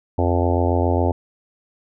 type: harmonic tone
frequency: 87.31 Hz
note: F2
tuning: in tune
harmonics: 1 / 3 / 4 / 5 / 6 / 7 / 8 / 9 / 10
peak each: -19 / -24 / -25 / -26 / -27 / -27 / -28 / -29 / -29 dBFS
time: 0.18-1.12 s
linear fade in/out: 5 ms
effects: none